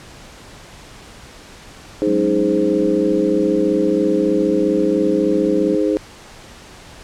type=harmonic tone; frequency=104.1 Hz; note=G#2; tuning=5 cents sharp; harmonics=3 / 4 / 5; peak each=-17 / -19 / -21 dBFS; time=2.02-5.97 s; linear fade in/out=0 ms
type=chord; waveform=sine; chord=F# suspended second; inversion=none; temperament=just; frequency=185 / 208.1 / 277.5 Hz; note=F#3 / G#3 / C#4; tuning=0 / +4 / +2 cents; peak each=-25 dBFS; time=2.07-5.75 s; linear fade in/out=2 ms
effects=pink hiss -40 dBFS RMS until 7.03 s + low-pass 8000 Hz 12 dB/octave